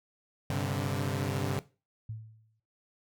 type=chord; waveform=sawtooth; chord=G suspended fourth; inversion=none; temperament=equal with one note detuned; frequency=98 / 130.81 / 144.64 Hz; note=G2 / C3 / D3; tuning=0 / 0 / -26 cents; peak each=-30 dBFS; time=0.5-1.59 s; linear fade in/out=0 ms
type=tone with exponential decay; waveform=sine; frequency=110 Hz; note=A2; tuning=in tune; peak=-34 dBFS; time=2.09-2.6 s; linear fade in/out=5 ms; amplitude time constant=110 ms
effects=noise-tail reverb RT60 0.3 s tail -17 dB re dry